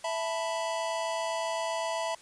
square chord, E suspended fourth, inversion none, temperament equal, 659.3 / 880 / 987.8 Hz, E5 / A5 / B5, 0 / 0 / 0 cents, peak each -33 / -37 / -36 dBFS, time 0.04-2.15 s, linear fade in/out 5 ms, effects white hiss -54 dBFS RMS until 2.21 s + resampled to 22050 Hz

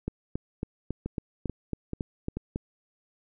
two click trains, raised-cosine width 3 ms, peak -17 / -19 dBFS, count 10 / 4, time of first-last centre 0.08-2.559 / 1.06-2.37 s, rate 3.63 / 2.29 Hz, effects none

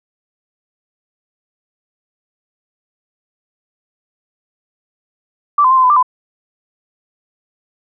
sine tone with pitch steps, 1166 / 1026 / 1052 / 1032 / 1006 / 1182 / 1012 Hz, D6 / C6 / C6 / C6 / B5 / D6 / B5, -13 / -34 / +9 / -24 / +32 / +11 / +42 cents, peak -7 dBFS, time 5.58-6.028 s, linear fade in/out 5 ms, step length 64 ms, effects none

